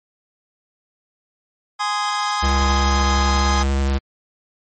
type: chord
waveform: sawtooth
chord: Ab major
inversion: none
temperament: just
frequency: 830.6 / 1038.3 / 1245.9 Hz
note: Ab5 / C6 / Eb6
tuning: 0 / -14 / +2 cents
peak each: -19 / -21 / -19 dBFS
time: 1.79-3.64 s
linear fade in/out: 20 ms
type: tone with vibrato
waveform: square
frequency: 68.3 Hz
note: C#2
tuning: 25 cents flat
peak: -17 dBFS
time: 2.42-3.99 s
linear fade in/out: 20 ms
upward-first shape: triangle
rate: 11 Hz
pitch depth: 16 cents each way
effects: MP3 32 kbps